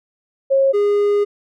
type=tone pair in turn; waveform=sine / triangle; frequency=542 / 410 Hz; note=C#5 / G#4; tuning=-39 / -22 cents; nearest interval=perfect fourth; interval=483 cents; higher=first; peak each=-11 dBFS; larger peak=neither; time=0.5-0.73 / 0.73-1.25 s; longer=second; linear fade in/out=20 ms; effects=none